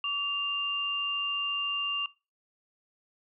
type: tone pair together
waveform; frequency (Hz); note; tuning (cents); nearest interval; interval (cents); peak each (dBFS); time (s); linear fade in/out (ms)
sine; 1149.2 / 2794; D6 / F7; -38 / 0; octave + minor third; 1538; -35 / -29; 0.04-2.06; 2
effects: noise-tail reverb RT60 0.3 s tail -22 dB re dry